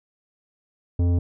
triangle tone with tanh clipping, 87.31 Hz, F2, in tune, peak -19 dBFS, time 0.99-1.19 s, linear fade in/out 5 ms, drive 16 dB, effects none

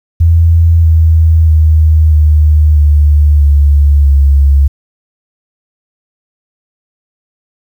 sine tone with pitch steps, 83 / 80.64 / 78.34 / 76.11 / 73.94 / 71.84 / 69.79 Hz, E2 / E2 / D#2 / D#2 / D2 / D2 / C#2, +12 / -38 / +12 / -38 / +12 / -38 / +12 cents, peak -3 dBFS, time 0.2-4.68 s, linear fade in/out 10 ms, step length 640 ms, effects 7-bit

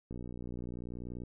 click train, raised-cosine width 3 ms, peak -30 dBFS, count 69, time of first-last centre 0.11-1.236 s, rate 60.4 Hz, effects none

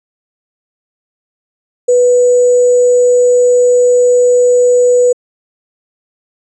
sine tone with sample-and-hold, 493.9 Hz, B4, in tune, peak -5 dBFS, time 1.88-5.13 s, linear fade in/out 10 ms, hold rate 7350 Hz, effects resampled to 24000 Hz

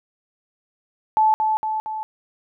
sine tone with echo, 869 Hz, A5, 22 cents flat, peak -13 dBFS, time 1.17-1.34 s, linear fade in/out 0 ms, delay 230 ms, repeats 3, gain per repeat -4 dB, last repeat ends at 2.03 s, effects none

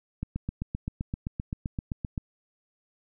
click train, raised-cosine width 5 ms, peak -18 dBFS, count 16, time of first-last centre 0.23-2.178 s, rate 7.7 Hz, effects none

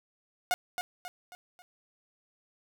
sawtooth tone with echo, 721 Hz, F#5, 45 cents flat, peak -21 dBFS, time 0.51-0.54 s, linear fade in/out 0 ms, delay 270 ms, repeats 4, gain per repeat -7 dB, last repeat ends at 1.62 s, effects none

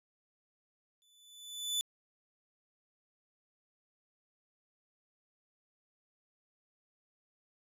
sawtooth tone with exponential growth, 3490 Hz, A7, 15 cents flat, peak -26 dBFS, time 1.02-1.81 s, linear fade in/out 0 ms, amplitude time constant 170 ms, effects resampled to 32000 Hz

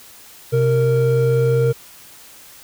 triangle tone pair together, 129.2 / 463.5 Hz, C3 / A#4, -21 / -10 cents, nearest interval octave + minor seventh, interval 2211 cents, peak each -14 dBFS, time 0.52-1.73 s, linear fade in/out 20 ms, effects white hiss -43 dBFS RMS until 2.63 s

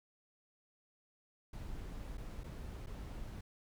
brown noise with dropouts, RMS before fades -45 dBFS, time 1.53-3.41 s, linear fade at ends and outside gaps 5 ms, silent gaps 2.173-2.179 / 2.436-2.44 / 2.862-2.869 s, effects none

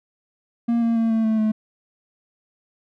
triangle tone with pitch steps, 234.2 / 230.6 / 227 / 223.5 / 220 / 216.6 Hz, A#3 / A#3 / A#3 / A3 / A3 / A3, +8 / -19 / -46 / +27 / 0 / -27 cents, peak -15 dBFS, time 0.68-1.52 s, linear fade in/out 10 ms, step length 140 ms, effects none

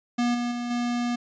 square tone with level steps, 240.9 Hz, B3, 43 cents flat, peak -22 / -26 / -29 / -25 dBFS, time 0.18-1.16 s, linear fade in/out 10 ms, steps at 0.34 / 0.51 / 0.7 s, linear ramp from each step 10 ms, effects resampled to 16000 Hz

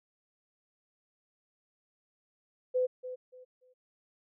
sine tone with echo, 506 Hz, B4, 42 cents sharp, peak -25 dBFS, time 2.74-2.87 s, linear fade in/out 20 ms, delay 290 ms, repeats 3, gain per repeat -12 dB, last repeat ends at 3.74 s, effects none

